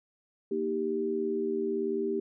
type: chord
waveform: sine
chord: Eb major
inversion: second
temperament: equal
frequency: 233.1 / 311.1 / 392 Hz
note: Bb3 / Eb4 / G4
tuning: 0 / 0 / 0 cents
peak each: -35 / -35 / -29 dBFS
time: 0.51-2.2 s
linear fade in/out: 5 ms
effects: none